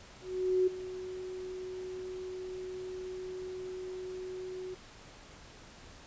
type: tone with ADSR envelope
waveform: sine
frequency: 370 Hz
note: F#4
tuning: in tune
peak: -23 dBFS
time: 0.21-4.75 s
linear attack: 460 ms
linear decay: 12 ms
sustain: -15 dB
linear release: 14 ms
effects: pink hiss -53 dBFS RMS until 6.06 s + resampled to 16000 Hz